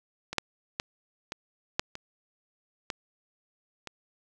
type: clicks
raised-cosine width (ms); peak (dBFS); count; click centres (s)
0.2; -18 / -7 / -12 / -17 / -7 / -21 / -14 / -21; 8; 0.33 / 0.383 / 0.799 / 1.321 / 1.795 / 1.954 / 2.902 / 3.873
effects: none